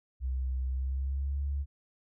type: tone with pitch glide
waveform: sine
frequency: 64.5 to 70.34 Hz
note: C2 to C#2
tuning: -24 to +26 cents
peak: -29 dBFS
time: 0.2-1.66 s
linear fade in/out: 50 ms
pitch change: +150 cents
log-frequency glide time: 0.69-1.41 s
effects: none